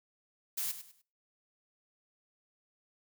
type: noise with echo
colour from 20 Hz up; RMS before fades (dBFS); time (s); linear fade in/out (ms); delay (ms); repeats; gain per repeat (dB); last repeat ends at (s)
blue; -35; 0.57-0.72; 10; 100; 3; -11; 1.02
effects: noise-tail reverb RT60 0.4 s tail -21 dB re dry